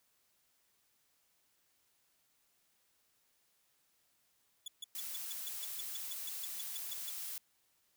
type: tone bursts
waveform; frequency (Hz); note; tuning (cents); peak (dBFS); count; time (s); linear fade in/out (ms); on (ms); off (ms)
sawtooth; 3434; A7; -43; -38; 16; 4.66-7.096; 5; 21; 140
type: noise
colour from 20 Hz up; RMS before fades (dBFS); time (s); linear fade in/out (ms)
blue; -43; 4.95-7.38; 2
effects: white hiss -75 dBFS RMS until 7.96 s